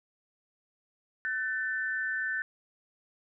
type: tone pair together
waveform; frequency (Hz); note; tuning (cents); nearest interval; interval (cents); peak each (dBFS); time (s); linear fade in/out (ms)
sine; 1516 / 1776.3; F#6 / A6; +42 / +16; minor third; 274; -32 / -32; 1.25-2.42; 0
effects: none